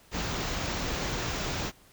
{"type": "band-stop noise", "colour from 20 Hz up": "pink", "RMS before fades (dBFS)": -32, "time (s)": [0.11, 1.72], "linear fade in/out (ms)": 50, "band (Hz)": [7300, 16000], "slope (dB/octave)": 96, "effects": ["pink hiss -58 dBFS RMS until 1.92 s"]}